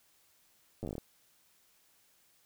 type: slowing click train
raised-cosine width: 2 ms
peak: -26 dBFS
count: 10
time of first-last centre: 0.83-0.981 s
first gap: 9 ms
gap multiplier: 1.15
effects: white hiss -68 dBFS RMS until 2.45 s